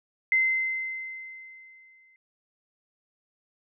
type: tone with exponential decay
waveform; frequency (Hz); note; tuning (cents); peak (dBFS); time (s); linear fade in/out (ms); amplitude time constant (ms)
sine; 2068; C7; -21; -18; 0.32-2.16; 1; 400
effects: none